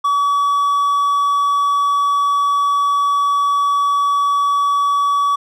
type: tone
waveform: triangle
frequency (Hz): 1139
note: C#6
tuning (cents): +47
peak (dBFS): -11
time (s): 0.04-5.36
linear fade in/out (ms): 10
effects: none